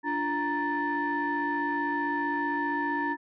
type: tone cluster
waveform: sine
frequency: 290.8 / 346.2 / 934 / 1761 Hz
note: D4 / F4 / A#5 / A6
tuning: -17 / -15 / +3 / +1 cents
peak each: -31 / -36 / -29 / -31 dBFS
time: 0.03-3.17 s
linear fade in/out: 50 ms
effects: tanh soft clip ceiling -19 dBFS